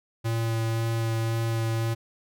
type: tone with vibrato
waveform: square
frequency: 113.8 Hz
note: A#2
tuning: 41 cents flat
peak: -25 dBFS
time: 0.24-1.95 s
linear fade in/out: 20 ms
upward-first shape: sine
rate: 1.9 Hz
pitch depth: 10 cents each way
effects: none